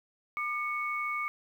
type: tone pair together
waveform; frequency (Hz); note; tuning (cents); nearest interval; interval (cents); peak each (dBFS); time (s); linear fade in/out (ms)
sine; 1201.2 / 2217; D6 / C#7; +39 / 0; major seventh; 1061; -33 / -33; 0.37-1.28; 0
effects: 10-bit